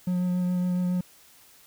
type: tone with vibrato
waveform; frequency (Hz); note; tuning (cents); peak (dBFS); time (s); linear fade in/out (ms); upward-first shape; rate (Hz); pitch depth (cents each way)
triangle; 180; F#3; -47; -21; 0.07-1.01; 5; triangle; 7.2; 15
effects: white hiss -55 dBFS RMS until 1.66 s